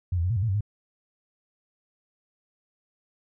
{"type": "tone with pitch steps", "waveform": "sine", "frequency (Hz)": [90.2, 83.9, 90.9, 117.2, 93.3, 113.8, 95.6, 104.9], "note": ["F#2", "E2", "F#2", "A#2", "F#2", "A#2", "G2", "G#2"], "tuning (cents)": [-44, 31, -30, 10, 15, -41, -43, 18], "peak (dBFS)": -22, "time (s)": [0.12, 0.608], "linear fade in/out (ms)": 5, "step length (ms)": 61, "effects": []}